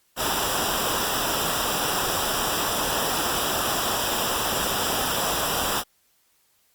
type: noise with comb filter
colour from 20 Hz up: pink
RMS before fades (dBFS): -25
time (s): 0.16-5.84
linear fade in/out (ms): 50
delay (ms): 0.46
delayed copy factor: -0.75
effects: white hiss -65 dBFS RMS until 6.74 s + Opus 48 kbps